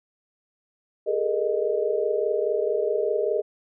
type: tone cluster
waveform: sine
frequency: 407.6 / 432.4 / 471.4 / 618 Hz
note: G#4 / A4 / A#4 / D#5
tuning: -32 / -30 / +19 / -12 cents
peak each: -27 dBFS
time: 1.06-3.42 s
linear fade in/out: 20 ms
effects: none